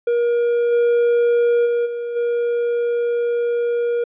triangle tone with level steps, 475 Hz, A#4, 33 cents sharp, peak -13 / -11 / -14 / -21 / -15 dBFS, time 0.07-4.04 s, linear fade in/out 5 ms, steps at 0.71 / 1.65 / 1.85 / 2.15 s, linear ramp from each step 20 ms, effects resampled to 8000 Hz

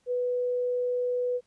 sine tone, 493.9 Hz, B4, in tune, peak -25 dBFS, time 0.06-1.41 s, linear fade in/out 50 ms, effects pink hiss -70 dBFS RMS until 1.46 s + resampled to 22050 Hz

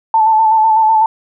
sine tone with vibrato, 880 Hz, A5, in tune, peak -7 dBFS, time 0.14-1.06 s, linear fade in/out 2 ms, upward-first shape square, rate 8 Hz, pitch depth 27 cents each way, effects none

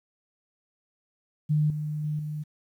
sine tone with level steps, 151.3 Hz, D#3, 48 cents flat, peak -20 / -28 / -26 / -30 dBFS, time 1.49-2.44 s, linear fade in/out 20 ms, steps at 1.7 / 2.04 / 2.19 s, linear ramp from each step 2 ms, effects 10-bit

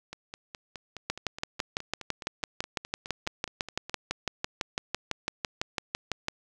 two click trains, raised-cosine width 0.2 ms, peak -22 / -11 dBFS, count 19 / 32, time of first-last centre 0.13-3.896 / 1.1-6.284 s, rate 4.78 / 5.98 Hz, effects none

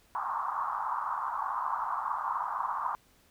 pink band-pass noise, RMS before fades -33 dBFS, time 0.15-2.95 s, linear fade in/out 0 ms, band 890 to 1200 Hz, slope 48 dB/octave, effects pink hiss -64 dBFS RMS until 3.3 s

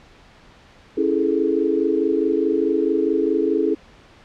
sine chord, A major seventh, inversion first, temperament equal with one note detuned, 276.2 / 329.6 / 415.3 / 440 Hz, C#4 / E4 / G#4 / A4, -6 / 0 / 0 / 0 cents, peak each -24 / -21 / -21 / -24 dBFS, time 0.97-3.75 s, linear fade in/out 10 ms, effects pink hiss -49 dBFS RMS until 4.24 s + low-pass 4000 Hz 12 dB/octave

